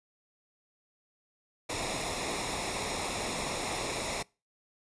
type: noise with comb filter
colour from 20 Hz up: pink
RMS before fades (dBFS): -34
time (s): 1.69-4.23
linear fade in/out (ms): 10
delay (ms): 0.65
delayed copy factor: -0.65
effects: noise-tail reverb RT60 0.3 s tail -25 dB re dry + resampled to 22050 Hz